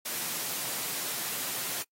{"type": "high-pass noise", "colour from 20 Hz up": "white", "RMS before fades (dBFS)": -34, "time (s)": [0.05, 1.83], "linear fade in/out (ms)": 10, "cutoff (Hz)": 110, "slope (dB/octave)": 96, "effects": ["noise-tail reverb RT60 0.1 s tail -24 dB re dry", "AAC 48 kbps"]}